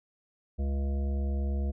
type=harmonic tone; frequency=69.3 Hz; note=C#2; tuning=in tune; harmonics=1 / 3 / 5 / 7 / 9 / 10; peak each=-27 / -38 / -45 / -46 / -48 / -52 dBFS; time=0.58-1.72 s; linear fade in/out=20 ms; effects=none